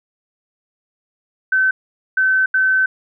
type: tone bursts at uneven times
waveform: sine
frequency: 1530 Hz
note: G6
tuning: 42 cents flat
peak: -12 dBFS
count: 3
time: 1.52-1.71 / 2.17-2.46 / 2.54-2.86 s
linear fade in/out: 5 ms
effects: none